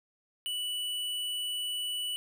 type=tone with tanh clipping; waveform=sine; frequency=2960 Hz; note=F#7; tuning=in tune; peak=-33 dBFS; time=0.46-2.16 s; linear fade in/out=0 ms; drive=16 dB; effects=none